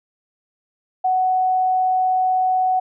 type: tone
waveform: sine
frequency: 744 Hz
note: F#5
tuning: 9 cents sharp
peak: -15 dBFS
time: 1.04-2.8 s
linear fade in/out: 10 ms
effects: none